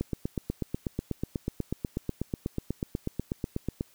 click train, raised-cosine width 3 ms, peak -16 dBFS, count 32, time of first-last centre 0.01-3.809 s, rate 8.16 Hz, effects white hiss -61 dBFS RMS until 3.94 s

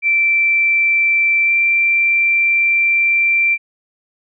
sine tone with pitch glide, 2340 to 2354 Hz, D7 to D7, -7 to +3 cents, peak -11 dBFS, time 0.02-3.58 s, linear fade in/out 50 ms, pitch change +10 cents, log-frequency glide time 1.45-1.51 s, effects none

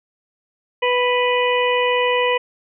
harmonic tone, 493.9 Hz, B4, in tune, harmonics 1 / 2 / 4 / 5 / 6, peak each -18 / -21 / -24 / -25 / -26 dBFS, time 0.82-2.38 s, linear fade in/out 10 ms, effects none

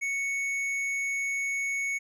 sine tone with hard clipping, 2217 Hz, C#7, in tune, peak -29 dBFS, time 0.01-1.99 s, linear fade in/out 20 ms, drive 7 dB, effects none

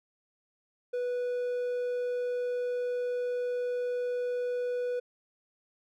triangle tone, 491.9 Hz, B4, 7 cents flat, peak -27 dBFS, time 0.93-5 s, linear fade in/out 10 ms, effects none

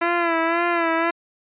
10% pulse tone with vibrato, 336.6 Hz, E4, 36 cents sharp, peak -10 dBFS, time 0.01-1.11 s, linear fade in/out 10 ms, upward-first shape sine, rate 1.9 Hz, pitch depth 50 cents each way, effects resampled to 8000 Hz

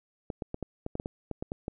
clicks, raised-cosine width 2 ms, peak -20 dBFS, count 12, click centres 0.302 / 0.422 / 0.544 / 0.627 / 0.864 / 0.954 / 0.999 / 1.059 / 1.313 / 1.425 / 1.519 / 1.681 s, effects none

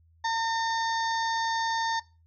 harmonic tone with a mistuned harmonic, 909 Hz, A#5, 44 cents flat, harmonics 1 / 2 / 4 / 5 / 6 / 7, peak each -26 / -32 / -38 / -40 / -42 / -43 dBFS, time 0.24-2 s, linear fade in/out 10 ms, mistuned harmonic 6, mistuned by -22 cents, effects noise-tail reverb RT60 0.3 s tail -21 dB re dry + added 82 Hz sine -58 dBFS peak until 2.26 s

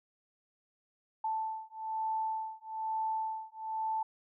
sine beating tone pair, 880 / 881.1 Hz, A5 / A5, 0 / +2 cents, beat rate 1.1 Hz, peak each -36 / -36 dBFS, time 1.24-4.03 s, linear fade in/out 5 ms, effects none

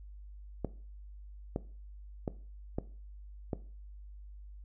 clicks, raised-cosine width 2 ms, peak -19 dBFS, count 5, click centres 0.647 / 1.561 / 2.278 / 2.785 / 3.532 s, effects noise-tail reverb RT60 0.4 s tail -17 dB re dry + added 50 Hz sine -46 dBFS peak until 4.64 s

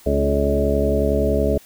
harmonic tone with a mistuned harmonic, 70.8 Hz, C#2, 37 cents sharp, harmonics 1 / 2 / 3 / 4 / 5 / 6 / 8 / 9, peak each -21 / -29 / -25 / -26 / -30 / -22 / -24 / -24 dBFS, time 0.06-1.58 s, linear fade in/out 5 ms, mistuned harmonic 4, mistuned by -18 cents, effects white hiss -48 dBFS RMS until 1.65 s

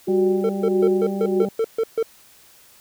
sine tone with tremolo, 369.5 Hz, F#4, 2 cents flat, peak -15 dBFS, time 0.07-1.43 s, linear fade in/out 10 ms, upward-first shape sine, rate 1.6 Hz, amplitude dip 90%
harmonic tone, 197 Hz, G3, 9 cents sharp, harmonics 1 / 2 / 3 / 4, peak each -24 / -30 / -34 / -36 dBFS, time 0.08-1.49 s, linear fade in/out 5 ms
triangle tone bursts, 450 Hz, A4, 39 cents sharp, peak -15 dBFS, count 9, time 0.44-2.028 s, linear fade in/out 2 ms, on 52 ms, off 140 ms
effects white hiss -51 dBFS RMS until 2.8 s

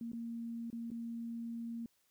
sine tone with dropouts, 232 Hz, A#3, 8 cents flat, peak -39 dBFS, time 0.01-1.86 s, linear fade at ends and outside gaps 2 ms, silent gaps 0.118-0.132 / 0.702-0.728 / 0.904-0.915 s, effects white hiss -75 dBFS RMS until 2.1 s

